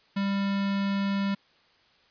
square tone with notch filter, 197.9 Hz, G3, 17 cents sharp, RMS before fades -27 dBFS, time 0.16-1.35 s, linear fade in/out 10 ms, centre 500 Hz, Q 1.3, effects white hiss -62 dBFS RMS until 2.1 s + resampled to 11025 Hz

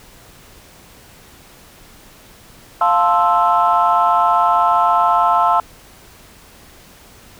sine chord, F major seventh, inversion none, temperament equal, 698.5 / 880 / 1046.5 / 1318.5 Hz, F5 / A5 / C6 / E6, 0 / 0 / 0 / 0 cents, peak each -16 dBFS, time 2.81-5.6 s, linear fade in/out 2 ms, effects tanh soft clip ceiling -3 dBFS + pink hiss -44 dBFS RMS until 7.39 s

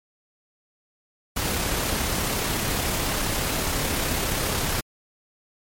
pink noise with amplitude modulation, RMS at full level -24 dBFS, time 1.36-4.81 s, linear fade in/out 10 ms, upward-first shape sine, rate 34.2 Hz, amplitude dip 25%, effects MP3 64 kbps

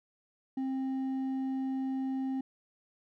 sine tone with hard clipping, 264.8 Hz, C4, 21 cents sharp, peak -32 dBFS, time 0.57-2.41 s, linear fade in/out 5 ms, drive 4 dB, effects none

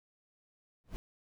brown noise with exponential growth, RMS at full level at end -36 dBFS, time 0.84-0.96 s, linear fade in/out 0 ms, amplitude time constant 26 ms, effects none

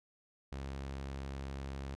sawtooth tone, 68 Hz, C#2, 33 cents flat, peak -36 dBFS, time 0.52-1.95 s, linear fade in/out 0 ms, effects low-pass 7000 Hz 12 dB/octave

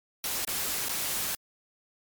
white noise with dropouts, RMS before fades -31 dBFS, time 0.24-1.35 s, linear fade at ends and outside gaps 2 ms, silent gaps 0.449-0.474 / 0.886-0.892 s, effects MP3 96 kbps

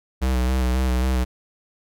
square tone with vibrato, 63.5 Hz, B1, 49 cents sharp, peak -19 dBFS, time 0.21-1.25 s, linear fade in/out 20 ms, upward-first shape square, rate 3.7 Hz, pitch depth 28 cents each way, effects none

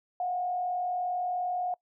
sine tone with frequency modulation, 722 Hz, F#5, 43 cents flat, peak -28 dBFS, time 0.2-1.74 s, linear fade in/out 2 ms, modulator 42.8 Hz, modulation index 0.38, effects noise-tail reverb RT60 0.1 s tail -23 dB re dry

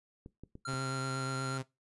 clicks, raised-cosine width 3 ms, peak -34 dBFS, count 4, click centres 0.261 / 0.436 / 0.554 / 0.737 s
square tone, 1379 Hz, F6, 22 cents flat, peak -38 dBFS, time 0.65-1.58 s, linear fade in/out 5 ms
sawtooth tone with vibrato, 132.4 Hz, C3, 21 cents sharp, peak -31 dBFS, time 0.67-1.63 s, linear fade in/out 20 ms, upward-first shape triangle, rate 8.3 Hz, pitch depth 20 cents each way
effects noise-tail reverb RT60 0.2 s tail -19 dB re dry + resampled to 24000 Hz

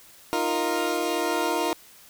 20% pulse chord, Eb suspended second, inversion none, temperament equal, 311.1 / 349.2 / 466.2 Hz, Eb4 / F4 / Bb4, 0 / 0 / 0 cents, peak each -24 / -22 / -24 dBFS, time 0.33-1.73 s, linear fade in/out 0 ms, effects white hiss -51 dBFS RMS until 2.09 s

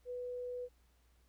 sine tone, 493.9 Hz, B4, in tune, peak -39 dBFS, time 0.05-0.69 s, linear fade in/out 50 ms, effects added 60 Hz sine -67 dBFS peak until 1.28 s + pink hiss -75 dBFS RMS until 1.28 s

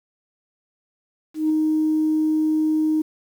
sine tone with ADSR envelope, 311.1 Hz, D#4, in tune, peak -14 dBFS, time 1.34-3.02 s, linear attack 160 ms, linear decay 3 ms, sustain -2 dB, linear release 8 ms, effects tanh soft clip ceiling -12 dBFS + 8-bit

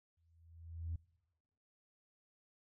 sine tone with exponential growth, 83 Hz, E2, 12 cents sharp, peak -35 dBFS, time 0.17-0.96 s, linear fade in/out 5 ms, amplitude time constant 170 ms, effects noise-tail reverb RT60 1.0 s tail -24 dB re dry + tanh soft clip ceiling -33 dBFS

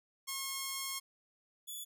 5% pulse tone pair in turn, 1081 / 3432 Hz, C#6 / A7, -44 / -44 cents, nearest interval octave + minor sixth, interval 2000 cents, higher second, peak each -25 / -34 dBFS, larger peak first, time 0.27-1 / 1.67-1.85 s, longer first, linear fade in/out 20 ms, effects none

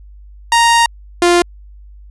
sawtooth tone pair in turn, 932.3 / 349.2 Hz, A#5 / F4, 0 / 0 cents, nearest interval octave + perfect fourth, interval 1700 cents, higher first, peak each -4 dBFS, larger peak neither, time 0.52-0.86 / 1.22-1.42 s, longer first, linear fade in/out 2 ms, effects added 50 Hz sine -35 dBFS peak until 2.1 s + resampled to 24000 Hz

